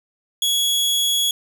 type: tone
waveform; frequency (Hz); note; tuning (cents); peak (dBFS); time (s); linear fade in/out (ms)
sawtooth; 3350; G#7; +14; -14; 0.42-1.31; 2
effects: 8-bit